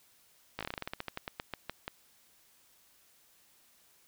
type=slowing click train; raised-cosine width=0.3 ms; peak=-20 dBFS; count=19; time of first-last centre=0.59-1.879 s; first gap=17 ms; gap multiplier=1.15; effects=white hiss -65 dBFS RMS until 4.07 s